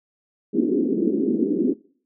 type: band-pass noise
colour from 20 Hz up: pink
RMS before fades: -21 dBFS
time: 0.53-1.74 s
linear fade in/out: 20 ms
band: 220 to 390 Hz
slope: 48 dB/octave
effects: noise-tail reverb RT60 0.5 s tail -22 dB re dry